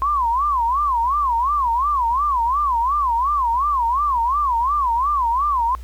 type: tone with vibrato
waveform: sine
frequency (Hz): 1047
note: C6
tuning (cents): +1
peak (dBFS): -16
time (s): 0.02-5.75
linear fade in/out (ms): 0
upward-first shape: sine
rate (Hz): 2.8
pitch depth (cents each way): 230
effects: added 60 Hz sine -31 dBFS peak until 5.83 s + pink hiss -51 dBFS RMS until 5.83 s